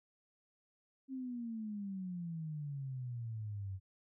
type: exponential sweep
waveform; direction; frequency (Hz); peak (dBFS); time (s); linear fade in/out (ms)
sine; down; 269.4 to 93.2; -39; 1.08-3.8; 50
effects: none